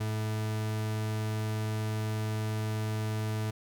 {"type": "tone", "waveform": "40% pulse", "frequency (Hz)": 108.4, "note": "A2", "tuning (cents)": -25, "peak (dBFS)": -29, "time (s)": [0, 3.51], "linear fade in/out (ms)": 10, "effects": []}